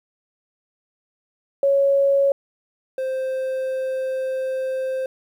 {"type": "tone pair in turn", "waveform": ["sine", "triangle"], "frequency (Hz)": [554.4, 523.3], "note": ["C#5", "C5"], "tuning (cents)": [0, 0], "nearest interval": "minor second", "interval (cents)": 100, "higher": "first", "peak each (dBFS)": [-14, -20], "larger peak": "first", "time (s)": [[1.63, 2.32], [2.98, 5.06]], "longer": "second", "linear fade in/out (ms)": 2, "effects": ["9-bit"]}